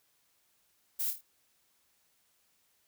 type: noise with echo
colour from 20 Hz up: violet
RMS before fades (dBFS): -33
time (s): 0.99-1.11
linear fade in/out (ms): 10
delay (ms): 26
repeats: 4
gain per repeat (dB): -6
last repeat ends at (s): 1.214
effects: white hiss -72 dBFS RMS until 2.87 s